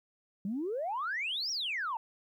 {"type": "exponential two-way sweep", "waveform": "sine", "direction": "up then down", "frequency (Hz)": [185.6, 5750, 863], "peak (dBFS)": -31, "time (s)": [0.45, 1.97], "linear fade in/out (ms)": 2, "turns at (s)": 1.51, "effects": ["tanh soft clip ceiling -27 dBFS", "12-bit"]}